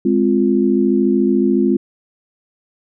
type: chord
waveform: sine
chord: F minor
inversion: first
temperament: equal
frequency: 207.7 / 261.6 / 349.2 Hz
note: Ab3 / C4 / F4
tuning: 0 / 0 / 0 cents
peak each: -16 dBFS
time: 0.05-1.77 s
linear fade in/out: 5 ms
effects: none